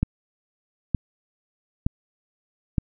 click train, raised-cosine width 5 ms, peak -8 dBFS, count 4, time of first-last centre 0.03-2.782 s, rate 1.09 Hz, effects none

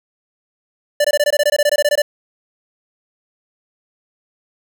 square tone bursts, 587.3 Hz, D5, in tune, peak -12 dBFS, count 16, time 1-2.02 s, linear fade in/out 5 ms, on 45 ms, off 20 ms, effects none

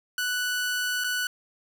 sawtooth tone with dropouts, 1483 Hz, F#6, 4 cents sharp, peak -22 dBFS, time 0.18-1.27 s, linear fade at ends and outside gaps 2 ms, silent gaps 1.039-1.043 s, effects none

